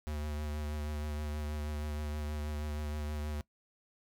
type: tone with vibrato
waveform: square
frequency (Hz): 74.9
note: D2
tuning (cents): +35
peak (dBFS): -36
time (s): 0.07-3.41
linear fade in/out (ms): 0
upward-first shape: triangle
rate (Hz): 6.3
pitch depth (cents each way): 28
effects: noise-tail reverb RT60 0.1 s tail -21 dB re dry